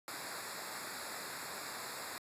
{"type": "noise with comb filter", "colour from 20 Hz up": "pink", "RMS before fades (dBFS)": -44, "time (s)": [0.08, 2.18], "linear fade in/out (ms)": 0, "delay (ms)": 0.33, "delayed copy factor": -0.95, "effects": ["high-pass 100 Hz 12 dB/octave", "resampled to 32000 Hz"]}